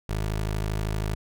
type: tone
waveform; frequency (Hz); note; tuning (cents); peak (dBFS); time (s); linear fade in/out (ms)
20% pulse; 52.7; G#1; +26; -21; 0.09-1.15; 5
effects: none